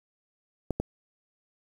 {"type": "clicks", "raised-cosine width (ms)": 2, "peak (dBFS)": -14, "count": 2, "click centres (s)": [0.707, 0.8], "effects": ["8-bit"]}